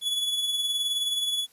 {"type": "tone with tremolo", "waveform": "45% pulse", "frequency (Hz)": 3404, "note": "G#7", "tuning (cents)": 42, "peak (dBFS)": -23, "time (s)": [0.01, 1.47], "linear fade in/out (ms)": 50, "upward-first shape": "triangle", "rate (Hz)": 19, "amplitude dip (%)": 50, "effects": ["white hiss -60 dBFS RMS until 1.52 s", "resampled to 32000 Hz"]}